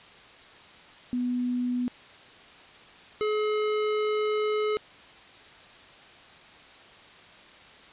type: tone pair in turn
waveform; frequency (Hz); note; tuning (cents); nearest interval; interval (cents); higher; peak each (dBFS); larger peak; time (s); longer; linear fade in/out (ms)
sine / square; 246.9 / 425.6; B3 / G#4; 0 / +42; major sixth; 942; second; -25; neither; 1.13-1.88 / 3.21-4.77; second; 0
effects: white hiss -50 dBFS RMS until 7.92 s + resampled to 8000 Hz